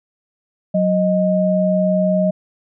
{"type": "tone pair together", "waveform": "sine", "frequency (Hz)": [185.01, 622.3], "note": ["F#3", "D#5"], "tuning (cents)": [0, 0], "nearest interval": "octave + major sixth", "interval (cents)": 2100, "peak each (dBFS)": -16, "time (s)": [0.74, 2.31], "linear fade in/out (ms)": 10, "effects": []}